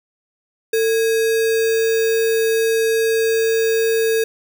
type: tone with sample-and-hold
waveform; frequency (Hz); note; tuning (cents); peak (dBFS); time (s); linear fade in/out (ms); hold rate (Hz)
sine; 449.7; A4; +38; -14; 0.73-4.24; 5; 2100
effects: none